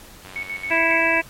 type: click train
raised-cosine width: 0.3 ms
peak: -23 dBFS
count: 49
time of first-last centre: 0.25-0.763 s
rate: 93.5 Hz
type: tone with tremolo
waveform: sine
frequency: 2216 Hz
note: C#7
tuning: 1 cent flat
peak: -25 dBFS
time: 0.36-0.98 s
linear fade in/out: 0 ms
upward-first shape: square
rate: 7.3 Hz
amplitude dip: 70%
type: harmonic tone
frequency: 329.6 Hz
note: E4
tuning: in tune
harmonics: 1 / 2 / 3 / 5 / 6 / 7 / 8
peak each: -27 / -24 / -25 / -23 / -24 / -22 / -22 dBFS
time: 0.7-1.22 s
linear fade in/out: 20 ms
effects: pink hiss -44 dBFS RMS until 1.29 s + MP3 64 kbps